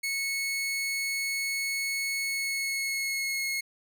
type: tone with pitch glide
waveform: sawtooth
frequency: 2200 to 2170 Hz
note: C#7 to C#7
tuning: -14 to -37 cents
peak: -25 dBFS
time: 0.03-3.61 s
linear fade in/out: 10 ms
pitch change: -23 cents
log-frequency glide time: 2.21-3.45 s
effects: none